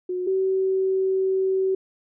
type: tone pair in turn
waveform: sine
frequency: 363.6 / 380.6 Hz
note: F#4 / F#4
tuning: -30 / +49 cents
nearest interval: minor second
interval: 79 cents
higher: second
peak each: -24 / -19 dBFS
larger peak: second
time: 0.09-0.27 / 0.27-1.75 s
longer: second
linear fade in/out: 5 ms
effects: none